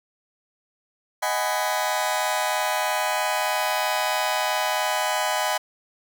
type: chord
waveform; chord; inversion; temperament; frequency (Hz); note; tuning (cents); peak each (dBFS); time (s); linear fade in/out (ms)
sawtooth; G# minor seventh; second; just; 623 / 747.5 / 830.6 / 996.7; D#5 / F#5 / G#5 / B5; +2 / +17 / 0 / +16; -24; 1.22-5.58; 10
effects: none